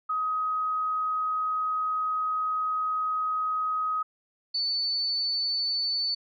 sine tone pair in turn, 1261 / 4494 Hz, D#6 / C#8, +23 / +23 cents, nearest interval octave + minor seventh, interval 2200 cents, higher second, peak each -25 dBFS, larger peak neither, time 0.09-4.03 / 4.54-6.15 s, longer first, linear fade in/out 10 ms, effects none

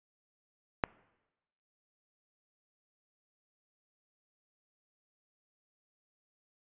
click, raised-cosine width 0.5 ms, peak -11 dBFS, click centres 0.838 s, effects noise-tail reverb RT60 1.0 s tail -23 dB re dry + resampled to 8000 Hz

